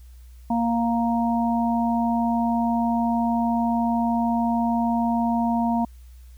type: harmonic tone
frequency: 233.3 Hz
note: A#3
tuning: 2 cents sharp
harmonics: 1 / 3 / 4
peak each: -21 / -26 / -27 dBFS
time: 0.5-5.85 s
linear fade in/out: 5 ms
effects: added 61 Hz sine -42 dBFS peak until 6.37 s + white hiss -61 dBFS RMS until 6.37 s